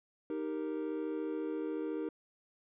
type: chord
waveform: triangle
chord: Eb major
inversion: none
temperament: equal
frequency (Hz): 311.1 / 392 / 466.2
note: Eb4 / G4 / Bb4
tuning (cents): 0 / 0 / 0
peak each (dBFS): -35 / -39 / -38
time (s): 0.3-2.09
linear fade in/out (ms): 2
effects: resampled to 8000 Hz